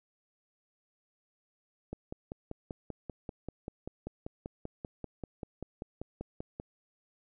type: click train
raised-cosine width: 2 ms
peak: -25 dBFS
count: 25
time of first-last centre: 1.93-6.599 s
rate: 5.14 Hz
effects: none